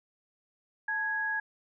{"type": "tone pair together", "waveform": "sine", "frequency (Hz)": [879.3, 1661.2], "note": ["A5", "G#6"], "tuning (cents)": [-1, 0], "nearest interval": "major seventh", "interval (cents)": 1101, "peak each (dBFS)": [-37, -29], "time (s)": [0.88, 1.4], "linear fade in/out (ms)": 5, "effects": []}